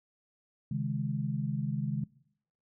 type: chord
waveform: sine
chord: C# suspended second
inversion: none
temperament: equal with one note detuned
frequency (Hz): 135.19 / 155.56 / 207.7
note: C#3 / D#3 / G#3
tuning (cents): -43 / 0 / 0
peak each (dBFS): -33 / -34 / -35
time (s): 0.71-2.04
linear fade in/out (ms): 5
effects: noise-tail reverb RT60 0.7 s tail -22 dB re dry